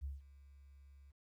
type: tone with ADSR envelope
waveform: sine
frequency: 69.3 Hz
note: C#2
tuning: in tune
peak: -38 dBFS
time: 0.01-1.12 s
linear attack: 31 ms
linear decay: 170 ms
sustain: -19 dB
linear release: 17 ms
effects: 13-bit